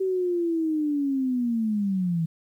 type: linear sweep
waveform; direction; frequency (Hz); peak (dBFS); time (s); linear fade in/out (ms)
sine; down; 384 to 159.7; -22; 0-2.26; 10
effects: 10-bit